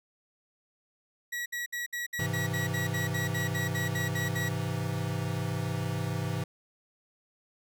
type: tone bursts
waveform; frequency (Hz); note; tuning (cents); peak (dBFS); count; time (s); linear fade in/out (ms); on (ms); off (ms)
40% pulse; 1924; B6; -46; -31; 16; 1.32-4.49; 10; 140; 62
type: chord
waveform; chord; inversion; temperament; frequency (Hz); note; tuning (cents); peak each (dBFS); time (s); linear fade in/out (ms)
square; Ab augmented; none; equal; 103.83 / 130.81 / 164.81; Ab2 / C3 / E3; 0 / 0 / 0; -35; 2.19-6.44; 5
effects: none